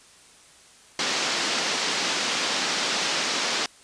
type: band-pass noise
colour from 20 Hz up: white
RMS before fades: -26 dBFS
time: 0.99-3.66 s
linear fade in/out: 2 ms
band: 180 to 5800 Hz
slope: 24 dB/octave
effects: white hiss -52 dBFS RMS until 3.83 s + resampled to 22050 Hz